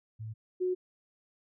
sine tone pair in turn, 110 / 366 Hz, A2 / F#4, 0 / -19 cents, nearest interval octave + major sixth, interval 2081 cents, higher second, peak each -37 / -27 dBFS, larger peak second, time 0.19-0.34 / 0.6-0.75 s, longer neither, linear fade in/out 20 ms, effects none

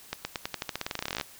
accelerating click train, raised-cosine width 0.2 ms, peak -13 dBFS, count 23, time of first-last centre 0.13-1.212 s, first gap 120 ms, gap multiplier 0.9, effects white hiss -51 dBFS RMS until 1.39 s

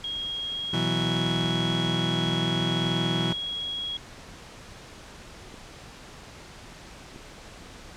sine tone with pitch glide, 3270 to 3312 Hz, G#7 to G#7, -28 to -5 cents, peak -29 dBFS, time 0.04-3.97 s, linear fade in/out 2 ms, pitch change +23 cents, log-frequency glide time 0.5-1.32 s
30% pulse chord, B suspended fourth, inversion none, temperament just, 123.47 / 164.63 / 185.21 Hz, B2 / E3 / F#3, 0 / -2 / +2 cents, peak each -28 / -25 / -28 dBFS, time 0.73-3.33 s, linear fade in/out 5 ms
clicks, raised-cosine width 3 ms, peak -30 dBFS, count 2, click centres 5.542 / 7.161 s
effects pink hiss -45 dBFS RMS until 7.96 s + low-pass 7000 Hz 12 dB/octave

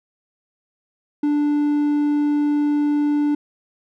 triangle tone, 293.7 Hz, D4, in tune, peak -14 dBFS, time 1.23-3.35 s, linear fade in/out 5 ms, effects none

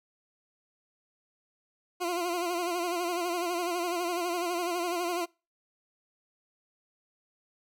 20% pulse tone with vibrato, 349.2 Hz, F4, in tune, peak -24 dBFS, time 2-5.26 s, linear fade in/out 20 ms, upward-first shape sine, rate 12 Hz, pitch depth 64 cents each way, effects noise-tail reverb RT60 0.3 s tail -25 dB re dry

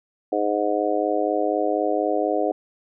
harmonic tone, 104.1 Hz, G#2, 5 cents sharp, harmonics 3 / 4 / 5 / 6 / 7, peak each -26 / -26 / -26 / -26 / -26 dBFS, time 0.32-2.52 s, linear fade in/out 5 ms, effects none

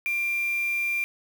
sine tone with quantisation, 2380 Hz, D7, 22 cents sharp, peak -24 dBFS, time 0.06-1.04 s, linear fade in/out 0 ms, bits 6, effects none

